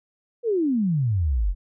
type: exponential sweep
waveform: sine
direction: down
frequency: 493.9 to 41.2 Hz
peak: -19 dBFS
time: 0.43-1.55 s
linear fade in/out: 50 ms
effects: none